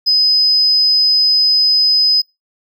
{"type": "tone", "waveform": "triangle", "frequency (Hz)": 5030, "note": "D#8", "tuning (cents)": 18, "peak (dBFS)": -6, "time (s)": [0.06, 2.22], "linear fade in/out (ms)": 20, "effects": ["noise-tail reverb RT60 0.2 s tail -23 dB re dry", "tanh soft clip ceiling -7 dBFS"]}